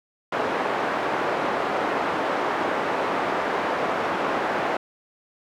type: band-pass noise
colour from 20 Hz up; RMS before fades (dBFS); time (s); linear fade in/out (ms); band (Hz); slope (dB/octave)
pink; -25; 0.32-4.77; 5; 430 to 1400; 12
effects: none